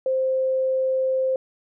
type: tone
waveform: sine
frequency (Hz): 523.3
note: C5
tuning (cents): 0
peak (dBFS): -19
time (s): 0.06-1.36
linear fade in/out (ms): 2
effects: none